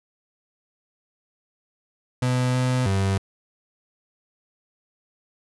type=tone with pitch steps; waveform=35% pulse; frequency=126 / 127.1 / 97.1 Hz; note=B2 / C3 / G2; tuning=+35 / -50 / -16 cents; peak=-18 dBFS; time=2.22-3.18 s; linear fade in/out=5 ms; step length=320 ms; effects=resampled to 24000 Hz